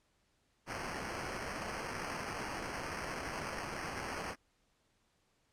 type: noise with sample-and-hold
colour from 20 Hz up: white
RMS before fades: -41 dBFS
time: 0.66-4.36 s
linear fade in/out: 50 ms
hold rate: 3675 Hz
effects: pink hiss -75 dBFS RMS until 5.52 s + low-pass 9000 Hz 12 dB/octave